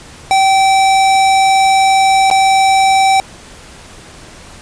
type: tone with dropouts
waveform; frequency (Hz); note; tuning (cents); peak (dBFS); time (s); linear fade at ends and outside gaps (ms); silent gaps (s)
square; 773; G5; -24; -8; 0.31-3.2; 0; 2.301-2.312
effects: pink hiss -36 dBFS RMS until 4.61 s + resampled to 22050 Hz